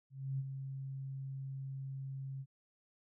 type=tone with ADSR envelope; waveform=sine; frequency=135 Hz; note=C#3; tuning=45 cents flat; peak=-33 dBFS; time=0.1-2.46 s; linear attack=290 ms; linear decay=38 ms; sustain=-7 dB; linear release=54 ms; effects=none